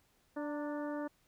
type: harmonic tone with a mistuned harmonic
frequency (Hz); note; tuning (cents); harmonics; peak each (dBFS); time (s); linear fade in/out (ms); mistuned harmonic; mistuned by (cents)
293.7; D4; 0; 1 / 2 / 3 / 4 / 5 / 6; -38 / -41 / -47 / -50 / -51 / -54; 0.36-1.08; 10; 3; +46
effects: pink hiss -72 dBFS RMS until 1.27 s